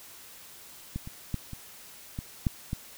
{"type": "clicks", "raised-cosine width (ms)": 5, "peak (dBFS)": [-20, -27, -17, -26, -21, -12, -18], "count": 7, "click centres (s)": [0.96, 1.074, 1.343, 1.533, 2.189, 2.468, 2.731], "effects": ["white hiss -49 dBFS RMS until 2.97 s"]}